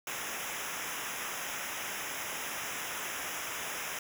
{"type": "noise with comb filter", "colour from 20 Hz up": "pink", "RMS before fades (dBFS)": -38, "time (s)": [0.07, 3.99], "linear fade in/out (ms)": 2, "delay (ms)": 0.23, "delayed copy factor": -1, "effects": []}